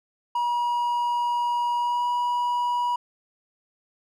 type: tone with pitch glide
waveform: triangle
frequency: 960 to 970 Hz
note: B5 to B5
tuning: -49 to -31 cents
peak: -20 dBFS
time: 0.35-2.96 s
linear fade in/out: 5 ms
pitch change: +18 cents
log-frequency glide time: 1.78-2.06 s
effects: none